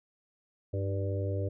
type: harmonic tone with a mistuned harmonic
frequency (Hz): 98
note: G2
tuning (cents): 0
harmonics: 1 / 3 / 4 / 5 / 6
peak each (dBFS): -30 / -41 / -40 / -39 / -40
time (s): 0.73-1.49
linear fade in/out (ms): 10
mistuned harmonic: 3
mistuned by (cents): +46
effects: none